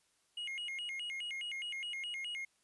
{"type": "tone with vibrato", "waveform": "triangle", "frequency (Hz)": 2489, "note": "D#7", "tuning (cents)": 0, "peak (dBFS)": -37, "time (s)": [0.37, 2.45], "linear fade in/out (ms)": 5, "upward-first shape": "square", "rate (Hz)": 4.8, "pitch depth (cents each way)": 260, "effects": ["white hiss -74 dBFS RMS until 2.63 s", "resampled to 24000 Hz"]}